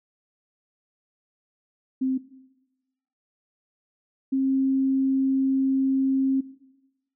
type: tone pair in turn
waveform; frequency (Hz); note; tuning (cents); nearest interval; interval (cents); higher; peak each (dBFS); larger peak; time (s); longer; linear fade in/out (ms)
sine; 261.8 / 267.3; C4 / C4; +1 / +37; unison; 36; second; -21 / -20; second; 2.01-2.18 / 4.32-6.41; second; 10
effects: noise-tail reverb RT60 1.0 s tail -17 dB re dry